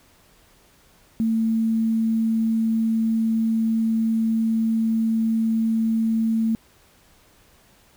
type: tone with quantisation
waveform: sine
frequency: 224.2 Hz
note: A3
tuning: 33 cents sharp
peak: -18 dBFS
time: 1.2-6.55 s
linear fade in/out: 0 ms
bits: 8
effects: pink hiss -56 dBFS RMS until 7.96 s